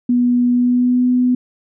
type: tone with pitch glide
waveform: sine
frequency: 244.5 to 249.5 Hz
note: B3 to B3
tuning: -17 to +18 cents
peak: -11 dBFS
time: 0.09-1.35 s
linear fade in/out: 5 ms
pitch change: +35 cents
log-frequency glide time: 0.51-1.06 s
effects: none